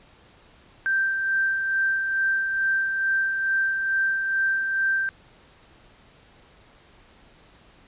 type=tone with tremolo; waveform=sine; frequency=1568 Hz; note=G6; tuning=in tune; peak=-19 dBFS; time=0.86-5.09 s; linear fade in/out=0 ms; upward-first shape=sine; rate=2.3 Hz; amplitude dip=40%; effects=pink hiss -54 dBFS RMS until 7.87 s + resampled to 8000 Hz